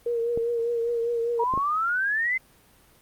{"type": "tone with vibrato", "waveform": "sine", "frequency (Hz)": 468.3, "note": "A#4", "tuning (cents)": 8, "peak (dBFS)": -23, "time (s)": [0.06, 1.44], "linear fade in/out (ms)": 5, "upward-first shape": "triangle", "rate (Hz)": 5, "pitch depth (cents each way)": 40}
{"type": "clicks", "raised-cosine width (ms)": 2, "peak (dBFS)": -19, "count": 3, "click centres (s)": [0.375, 1.538, 1.576]}
{"type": "exponential sweep", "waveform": "sine", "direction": "up", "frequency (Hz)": [932.3, 2093], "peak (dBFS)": -22, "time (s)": [1.39, 2.38], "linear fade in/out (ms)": 10}
{"effects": ["pink hiss -57 dBFS RMS until 3.01 s", "Opus 32 kbps"]}